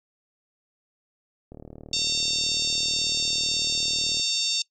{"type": "click train", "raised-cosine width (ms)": 2, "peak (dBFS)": -28, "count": 103, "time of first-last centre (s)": [1.52, 4.197], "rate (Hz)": 38.1}
{"type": "harmonic tone", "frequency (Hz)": 911, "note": "A#5", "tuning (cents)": -40, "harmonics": [3, 4, 5, 6, 7, 8, 9], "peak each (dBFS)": [-34, -27, -29, -30, -34, -33, -43], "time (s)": [1.93, 4.62], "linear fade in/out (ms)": 2}
{"effects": ["noise-tail reverb RT60 0.1 s tail -21 dB re dry"]}